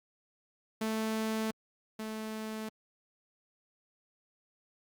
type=tone pair in turn; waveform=sawtooth; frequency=220 / 218.2 Hz; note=A3 / A3; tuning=0 / -14 cents; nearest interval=unison; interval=14 cents; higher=first; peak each=-27 / -33 dBFS; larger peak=first; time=0.81-1.51 / 1.99-2.69 s; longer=neither; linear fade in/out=5 ms; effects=Opus 48 kbps